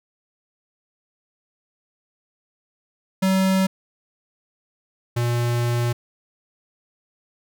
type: tone pair in turn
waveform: square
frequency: 190 / 119.69 Hz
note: F#3 / A#2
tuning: +46 / +46 cents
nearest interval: minor sixth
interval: 800 cents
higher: first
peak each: -17 / -20 dBFS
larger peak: first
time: 3.22-3.67 / 5.16-5.93 s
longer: second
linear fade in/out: 10 ms
effects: none